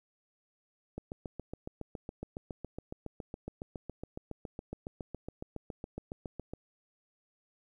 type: click train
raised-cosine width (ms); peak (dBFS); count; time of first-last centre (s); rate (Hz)
2; -26; 41; 0.98-6.536; 7.2
effects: 11-bit